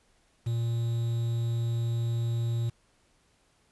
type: tone with quantisation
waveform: triangle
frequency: 116.54 Hz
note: A#2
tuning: in tune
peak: -24 dBFS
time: 0.46-2.7 s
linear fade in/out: 10 ms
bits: 8
effects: pink hiss -67 dBFS RMS until 3.71 s + resampled to 24000 Hz